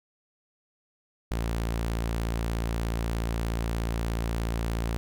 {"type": "tone", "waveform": "sawtooth", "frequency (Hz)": 56.8, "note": "A#1", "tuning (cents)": -44, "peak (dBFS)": -23, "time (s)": [1.31, 4.97], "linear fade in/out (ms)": 0, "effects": []}